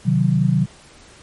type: chord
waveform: sine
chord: C diminished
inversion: none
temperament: equal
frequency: 130.81 / 155.56 / 185 Hz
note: C3 / Eb3 / Gb3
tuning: 0 / 0 / 0 cents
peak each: -18 dBFS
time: 0.05-0.66 s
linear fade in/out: 20 ms
effects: pink hiss -46 dBFS RMS until 1.22 s + MP3 48 kbps